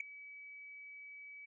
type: tone with ADSR envelope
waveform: sine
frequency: 2284 Hz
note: D7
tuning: 49 cents flat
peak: -29 dBFS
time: 0-1.46 s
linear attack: 6 ms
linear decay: 3 ms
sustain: -20 dB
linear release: 13 ms
effects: tanh soft clip ceiling -30 dBFS